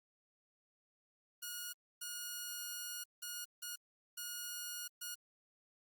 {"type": "tone bursts at uneven times", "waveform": "5% pulse", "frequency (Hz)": 1440, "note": "F#6", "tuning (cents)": -47, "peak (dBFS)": -31, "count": 6, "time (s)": [[1.42, 1.73], [2.01, 3.04], [3.22, 3.45], [3.62, 3.76], [4.17, 4.88], [5.01, 5.15]], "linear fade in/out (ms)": 10, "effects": ["Opus 32 kbps"]}